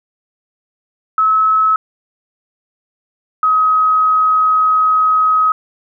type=tone pair in turn; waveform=sine; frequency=1292 / 1267.6 Hz; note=E6 / D#6; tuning=-35 / +32 cents; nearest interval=unison; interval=33 cents; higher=first; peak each=-9 dBFS; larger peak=neither; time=1.18-1.76 / 3.43-5.52 s; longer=second; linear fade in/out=2 ms; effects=none